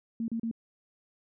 sine tone bursts, 228.4 Hz, A#3, 35 cents flat, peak -29 dBFS, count 3, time 0.2-0.513 s, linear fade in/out 2 ms, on 81 ms, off 35 ms, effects none

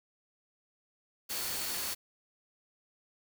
sine tone in noise, 4435 Hz, C#8, in tune, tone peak -44 dBFS, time 1.29-1.95 s, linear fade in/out 20 ms, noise white, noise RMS -36 dBFS, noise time 1.29-1.95 s, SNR -11 dB, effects none

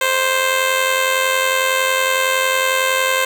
10% pulse tone with amplitude modulation, 523.3 Hz, C5, in tune, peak -4 dBFS, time 0.01-3.25 s, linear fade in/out 5 ms, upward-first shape sine, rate 90.9 Hz, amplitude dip 50%, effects none

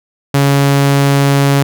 sawtooth tone, 139.9 Hz, C#3, 16 cents sharp, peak -4 dBFS, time 0.34-1.63 s, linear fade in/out 5 ms, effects none

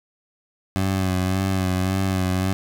20% pulse tone with vibrato, 94 Hz, F#2, 28 cents sharp, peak -15 dBFS, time 0.76-2.53 s, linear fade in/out 0 ms, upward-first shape sine, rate 1.8 Hz, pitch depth 37 cents each way, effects none

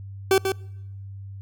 40% pulse tone with echo, 384.5 Hz, G4, 33 cents flat, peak -14 dBFS, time 0.31-0.38 s, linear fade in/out 2 ms, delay 140 ms, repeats 1, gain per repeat -6 dB, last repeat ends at 0.52 s, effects noise-tail reverb RT60 0.9 s tail -25 dB re dry + added 98 Hz sine -35 dBFS peak until 1.41 s

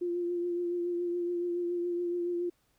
sine tone with vibrato, 349.2 Hz, F4, in tune, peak -29 dBFS, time 0.01-2.5 s, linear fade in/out 10 ms, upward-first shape triangle, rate 7.1 Hz, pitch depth 28 cents each way, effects pink hiss -72 dBFS RMS until 2.78 s

